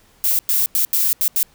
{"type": "noise bursts at uneven times", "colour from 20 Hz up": "violet", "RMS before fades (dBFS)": -17, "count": 6, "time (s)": [[0.24, 0.39], [0.49, 0.66], [0.75, 0.85], [0.93, 1.13], [1.21, 1.28], [1.36, 1.43]], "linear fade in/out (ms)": 0, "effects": ["pink hiss -54 dBFS RMS until 1.54 s"]}